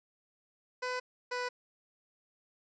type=tone pair in turn; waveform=15% pulse; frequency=502 / 494.8 Hz; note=B4 / B4; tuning=+28 / +3 cents; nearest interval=unison; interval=25 cents; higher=first; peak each=-27 dBFS; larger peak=neither; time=0.82-1 / 1.31-1.49 s; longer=neither; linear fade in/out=10 ms; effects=resampled to 16000 Hz